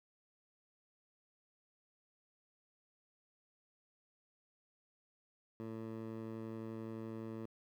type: tone with band-pass filter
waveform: 15% pulse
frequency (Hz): 111.8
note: A2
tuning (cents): +28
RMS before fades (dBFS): -45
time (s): 5.6-7.46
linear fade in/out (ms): 0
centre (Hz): 310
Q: 0.57
effects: 12-bit